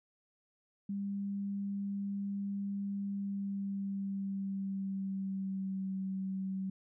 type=tone with pitch glide; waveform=sine; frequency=199.5 to 191.04 Hz; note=G3 to G3; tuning=+31 to -44 cents; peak=-34 dBFS; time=0.89-6.7 s; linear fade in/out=5 ms; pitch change=-75 cents; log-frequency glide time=3.05-5.94 s; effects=none